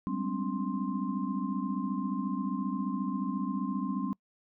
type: tone cluster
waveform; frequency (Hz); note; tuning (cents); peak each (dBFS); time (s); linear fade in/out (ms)
sine; 192 / 206.6 / 257.4 / 285.6 / 1051; G3 / G#3 / C4 / D4 / C6; -36 / -9 / -28 / -48 / +7; -34 / -37 / -35 / -37 / -40; 0.07-4.13; 0
effects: noise-tail reverb RT60 0.1 s tail -26 dB re dry